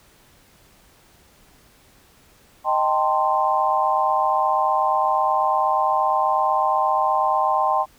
sine chord, A half-diminished seventh, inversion second, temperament equal with one note detuned, 622.3 / 784 / 892.3 / 1046.5 Hz, Eb5 / G5 / A5 / C6, 0 / 0 / +24 / 0 cents, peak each -25 / -21 / -24 / -21 dBFS, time 2.64-7.86 s, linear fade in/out 50 ms, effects pink hiss -54 dBFS RMS until 7.98 s

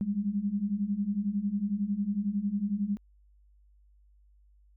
sine beating tone pair, 196 / 207 Hz, G3 / G#3, 0 / -5 cents, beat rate 11 Hz, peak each -32 / -29 dBFS, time 0.01-2.97 s, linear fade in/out 0 ms, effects added 50 Hz sine -58 dBFS peak until 4.76 s

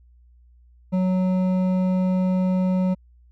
sine tone with hard clipping, 185 Hz, F#3, in tune, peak -20 dBFS, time 0.92-2.95 s, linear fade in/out 20 ms, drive 9 dB, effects added 60 Hz sine -50 dBFS peak until 3.31 s

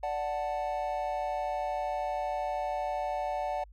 triangle chord, D major, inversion none, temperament equal, 587.3 / 740 / 880 Hz, D5 / F#5 / A5, 0 / 0 / 0 cents, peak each -33 / -31 / -35 dBFS, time 0.03-3.64 s, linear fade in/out 5 ms, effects added 50 Hz sine -50 dBFS peak until 3.72 s

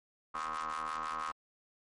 30% pulse ring-modulated tone, 78.2 Hz, D#2, 9 cents sharp, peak -30 dBFS, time 0.34-1.32 s, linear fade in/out 10 ms, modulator 1170 Hz, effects MP3 48 kbps

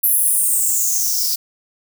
violet noise with high-pass filter sweep, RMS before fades -17 dBFS, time 0.03-1.36 s, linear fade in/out 10 ms, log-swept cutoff 12000 to 4800 Hz, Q 6.8, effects none

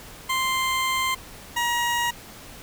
20% pulse tone pair in turn, 1046.5 / 951.3 Hz, C6 / A#5, 0 / +35 cents, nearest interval major second, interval 165 cents, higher first, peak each -17 dBFS, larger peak neither, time 0.29-1.15 / 1.56-2.11 s, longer first, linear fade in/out 10 ms, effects pink hiss -43 dBFS RMS until 2.62 s

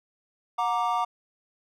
triangle chord, Gb augmented, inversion none, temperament equal with one note detuned, 726.9 / 932.3 / 1174.7 Hz, Gb5 / Bb5 / D6, -31 / 0 / 0 cents, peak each -26 dBFS, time 0.58-1.05 s, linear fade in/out 10 ms, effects none

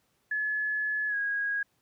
sine tone with pitch glide, 1710 to 1645.1 Hz, A6 to G#6, -50 to -17 cents, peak -27 dBFS, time 0.31-1.63 s, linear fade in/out 5 ms, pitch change -67 cents, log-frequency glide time 1.08-1.16 s, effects pink hiss -72 dBFS RMS until 1.81 s + high-pass 80 Hz 12 dB/octave

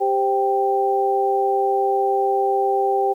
sine tone cluster, 394.6 / 522 / 784 Hz, G4 / C5 / G5, +11 / -4 / 0 cents, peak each -20 / -26 / -19 dBFS, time 0-3.14 s, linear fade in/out 20 ms, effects 9-bit

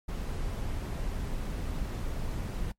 brown noise, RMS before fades -33 dBFS, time 0.08-2.72 s, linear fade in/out 10 ms, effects noise-tail reverb RT60 0.1 s tail -22 dB re dry + MP3 64 kbps

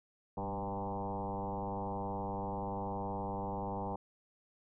sine tone with frequency modulation, 494.5 Hz, B4, 2 cents sharp, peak -35 dBFS, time 0.37-3.96 s, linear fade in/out 5 ms, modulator 101 Hz, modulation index 4.5, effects none

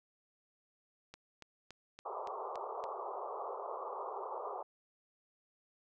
click train, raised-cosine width 0.2 ms, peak -32 dBFS, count 7, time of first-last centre 1.14-2.84 s, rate 3.53 Hz
white band-pass noise, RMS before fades -42 dBFS, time 2.05-4.63 s, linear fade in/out 10 ms, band 380 to 1200 Hz, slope 96 dB/octave
effects none

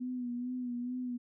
sine tone with vibrato, 246.9 Hz, B3, in tune, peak -34 dBFS, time 0-1.18 s, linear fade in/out 20 ms, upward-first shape sine, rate 2.3 Hz, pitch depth 42 cents each way, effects none

